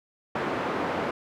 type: band-pass noise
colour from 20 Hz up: pink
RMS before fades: -29 dBFS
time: 0.35-1.11 s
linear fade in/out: 5 ms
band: 260 to 1500 Hz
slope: 12 dB/octave
effects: none